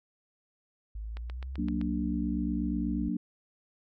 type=exponential two-way sweep; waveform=sine; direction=up then down; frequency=51.8 to 68.1 to 61.4 Hz; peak=-35 dBFS; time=0.95-3.09 s; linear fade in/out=5 ms; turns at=1.58 s
type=click train; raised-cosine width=0.3 ms; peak=-28 dBFS; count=6; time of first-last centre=1.17-1.814 s; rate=7.77 Hz
type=chord; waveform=sine; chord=Gb augmented; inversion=none; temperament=equal; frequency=185 / 233.1 / 293.7 Hz; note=Gb3 / Bb3 / D4; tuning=0 / 0 / 0 cents; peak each=-33 dBFS; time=1.58-3.17 s; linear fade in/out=5 ms
effects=none